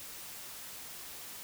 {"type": "silence", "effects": ["white hiss -46 dBFS RMS until 1.43 s"]}